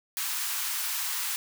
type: high-pass noise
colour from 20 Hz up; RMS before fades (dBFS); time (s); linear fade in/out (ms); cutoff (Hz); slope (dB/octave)
white; -31; 0.17-1.36; 0; 860; 48
effects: none